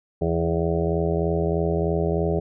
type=harmonic tone with a mistuned harmonic; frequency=83.2 Hz; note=E2; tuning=17 cents sharp; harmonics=1 / 2 / 4 / 5 / 6 / 7 / 8 / 9; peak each=-27 / -25 / -30 / -25 / -35 / -30 / -32 / -36 dBFS; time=0.21-2.4 s; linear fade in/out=10 ms; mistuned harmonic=1; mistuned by=-46 cents; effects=none